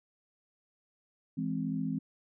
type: chord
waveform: sine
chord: E augmented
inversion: none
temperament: equal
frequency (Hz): 164.81 / 207.7 / 261.6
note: E3 / G#3 / B#3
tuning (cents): 0 / 0 / 0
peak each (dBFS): -35 / -36 / -34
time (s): 1.37-1.99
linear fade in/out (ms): 10
effects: none